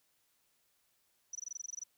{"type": "tone bursts", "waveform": "sine", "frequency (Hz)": 5920, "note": "F#8", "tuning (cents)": 0, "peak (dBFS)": -38, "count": 12, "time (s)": [1.33, 1.837], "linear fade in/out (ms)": 5, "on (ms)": 23, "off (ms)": 21, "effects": ["white hiss -75 dBFS RMS until 1.97 s"]}